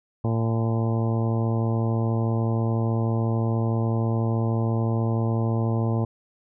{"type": "harmonic tone with a mistuned harmonic", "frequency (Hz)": 113.8, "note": "A#2", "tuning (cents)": -41, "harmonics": [1, 2, 3, 4, 5, 6, 7, 8, 9], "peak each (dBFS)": [-22, -28, -32, -34, -36, -38, -39, -40, -41], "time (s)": [0.24, 6.05], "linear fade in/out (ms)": 5, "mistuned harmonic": 8, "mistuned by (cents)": -56, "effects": []}